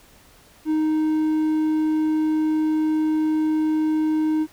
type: tone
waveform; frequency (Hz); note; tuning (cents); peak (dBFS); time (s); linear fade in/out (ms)
triangle; 311.1; D#4; 0; -16; 0.65-4.47; 50
effects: pink hiss -52 dBFS RMS until 4.52 s